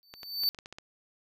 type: tone with exponential growth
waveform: square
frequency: 4550 Hz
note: C#8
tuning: 44 cents sharp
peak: -23 dBFS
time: 0.03-0.49 s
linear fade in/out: 0 ms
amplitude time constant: 100 ms
type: clicks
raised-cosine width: 0.2 ms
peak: -26 dBFS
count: 8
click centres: 0.139 / 0.232 / 0.435 / 0.547 / 0.588 / 0.659 / 0.726 / 0.785 s
effects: none